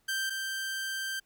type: tone pair in turn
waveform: sawtooth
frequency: 1568 / 1568 Hz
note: G6 / G6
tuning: 0 / 0 cents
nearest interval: unison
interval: 0 cents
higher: neither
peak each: -26 / -29 dBFS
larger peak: first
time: 0.08-0.3 / 0.3-1.2 s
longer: second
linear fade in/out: 10 ms
effects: pink hiss -71 dBFS RMS until 1.25 s